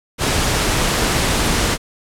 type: noise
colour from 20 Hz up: pink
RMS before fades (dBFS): -17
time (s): 0.18-1.78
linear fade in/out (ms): 50
effects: low-pass 10000 Hz 12 dB/octave